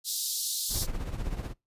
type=high-pass noise; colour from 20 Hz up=pink; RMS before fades=-31 dBFS; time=0.04-0.87 s; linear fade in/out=50 ms; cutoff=3800 Hz; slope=48 dB/octave
type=noise with tremolo; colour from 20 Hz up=brown; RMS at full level=-30 dBFS; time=0.69-1.54 s; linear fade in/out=50 ms; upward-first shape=triangle; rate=16 Hz; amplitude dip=70%
effects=noise-tail reverb RT60 0.2 s tail -23 dB re dry + resampled to 32000 Hz